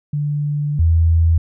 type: tone pair in turn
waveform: sine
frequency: 146.83 / 82.48 Hz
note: D3 / E2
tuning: 0 / +2 cents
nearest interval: minor seventh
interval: 998 cents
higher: first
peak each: -17 / -10 dBFS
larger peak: second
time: 0.13-0.79 / 0.79-1.38 s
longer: first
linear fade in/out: 5 ms
effects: none